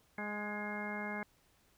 harmonic tone with a mistuned harmonic, 208 Hz, G#3, 3 cents sharp, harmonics 1 / 2 / 3 / 4 / 5 / 6 / 7 / 8 / 10, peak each -42 / -48 / -47 / -46 / -50 / -53 / -51 / -45 / -44 dBFS, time 0.18-1.23 s, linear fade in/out 2 ms, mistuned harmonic 10, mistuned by +40 cents, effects pink hiss -70 dBFS RMS until 1.77 s

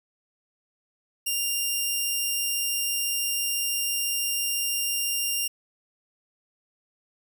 10% pulse tone, 2794 Hz, F7, in tune, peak -16 dBFS, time 1.26-5.48 s, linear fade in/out 10 ms, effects none

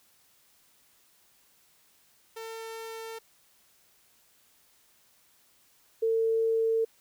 sawtooth / sine tone pair in turn, 450.3 / 450.3 Hz, A4 / A4, +40 / +40 cents, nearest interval unison, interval 0 cents, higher neither, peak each -34 / -23 dBFS, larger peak second, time 2.36-3.19 / 6.02-6.85 s, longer neither, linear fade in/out 10 ms, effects white hiss -64 dBFS RMS until 7 s

